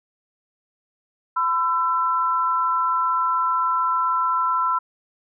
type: tone pair together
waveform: sine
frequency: 1011 / 1337.9 Hz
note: B5 / E6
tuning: +40 / +25 cents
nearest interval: perfect fourth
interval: 485 cents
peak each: -21 dBFS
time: 1.36-4.79 s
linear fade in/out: 10 ms
effects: none